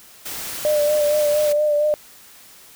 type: noise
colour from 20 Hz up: white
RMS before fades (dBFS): -30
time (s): 0.25-1.53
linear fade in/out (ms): 10
type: tone with vibrato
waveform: sine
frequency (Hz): 596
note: D5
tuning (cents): +25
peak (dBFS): -15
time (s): 0.65-1.94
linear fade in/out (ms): 0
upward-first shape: sine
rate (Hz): 4.3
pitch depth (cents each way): 28
effects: white hiss -46 dBFS RMS until 2.75 s